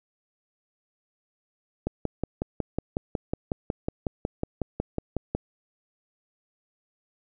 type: click train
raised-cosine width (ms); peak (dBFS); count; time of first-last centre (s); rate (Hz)
2; -13; 20; 1.87-5.35; 5.46
effects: none